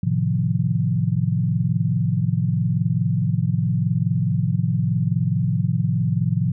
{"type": "chord", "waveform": "sine", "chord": "F dominant seventh", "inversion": "first", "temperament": "equal", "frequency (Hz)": [110, 130.81, 155.56, 174.61], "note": ["A2", "C3", "Eb3", "F3"], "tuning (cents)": [0, 0, 0, 0], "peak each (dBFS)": [-23, -23, -24, -23], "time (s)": [0.03, 6.52], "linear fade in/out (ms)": 5, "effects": []}